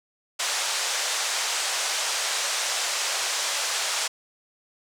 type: band-pass noise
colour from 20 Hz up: white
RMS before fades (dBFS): -27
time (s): 0.39-4.08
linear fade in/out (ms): 10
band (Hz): 530 to 7900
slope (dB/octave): 24
effects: none